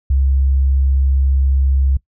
sine tone, 67.4 Hz, C#2, 48 cents flat, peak -11 dBFS, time 0.1-1.97 s, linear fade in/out 5 ms, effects noise-tail reverb RT60 0.1 s tail -21 dB re dry

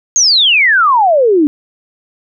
sine exponential sweep, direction down, 6645 to 282.2 Hz, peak -6 dBFS, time 0.16-1.47 s, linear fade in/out 0 ms, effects none

